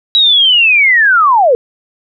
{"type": "linear sweep", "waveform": "sine", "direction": "down", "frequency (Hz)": [3896, 449], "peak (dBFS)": -5, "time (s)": [0.15, 1.55], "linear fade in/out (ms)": 0, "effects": []}